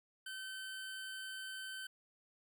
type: tone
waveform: 25% pulse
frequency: 1537 Hz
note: G6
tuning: 35 cents flat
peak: -40 dBFS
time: 0.26-1.87 s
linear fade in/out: 5 ms
effects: none